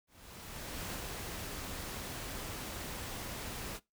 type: noise with ADSR envelope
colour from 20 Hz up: pink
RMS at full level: -40 dBFS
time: 0.07-3.8 s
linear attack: 870 ms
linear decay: 26 ms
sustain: -2 dB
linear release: 45 ms
effects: noise-tail reverb RT60 0.2 s tail -21 dB re dry